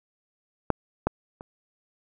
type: clicks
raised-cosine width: 1 ms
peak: -6 / -8 / -25 dBFS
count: 3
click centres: 0.703 / 1.07 / 1.409 s
effects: none